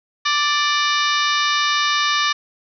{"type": "harmonic tone with a mistuned harmonic", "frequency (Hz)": 587.3, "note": "D5", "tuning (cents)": 0, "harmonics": [2, 3, 4, 5, 6, 7, 8, 9, 10], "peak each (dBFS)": [-20, -23, -25, -26, -24, -30, -30, -30, -32], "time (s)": [0.25, 2.33], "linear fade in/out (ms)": 10, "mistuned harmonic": 6, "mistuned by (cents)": 62, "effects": []}